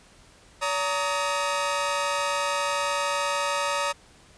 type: tone cluster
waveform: sawtooth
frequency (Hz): 570 / 928 / 1261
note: C#5 / A#5 / D#6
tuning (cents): +48 / -8 / +23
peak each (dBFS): -25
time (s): 0.61-3.93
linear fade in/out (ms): 20
effects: pink hiss -54 dBFS RMS until 4.37 s + resampled to 22050 Hz